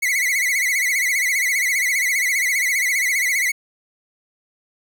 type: tone with vibrato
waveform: 45% pulse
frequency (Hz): 2093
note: C7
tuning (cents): 0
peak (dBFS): -17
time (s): 0.02-3.52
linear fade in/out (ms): 10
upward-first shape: sine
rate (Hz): 15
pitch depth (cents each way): 120
effects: none